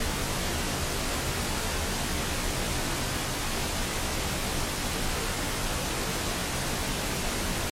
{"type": "noise with comb filter", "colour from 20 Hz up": "pink", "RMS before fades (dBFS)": -29, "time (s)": [0, 7.7], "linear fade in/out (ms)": 5, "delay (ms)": 19, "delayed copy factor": -0.9, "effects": ["low-pass 11000 Hz 12 dB/octave", "MP3 64 kbps"]}